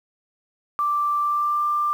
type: tone with pitch glide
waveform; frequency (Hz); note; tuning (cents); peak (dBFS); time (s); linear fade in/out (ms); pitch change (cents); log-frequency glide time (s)
sine; 1174.7 to 1187; D6 to D6; 0 to +18; -19; 0.79-1.93; 0; +18; 1.2-1.64
effects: 8-bit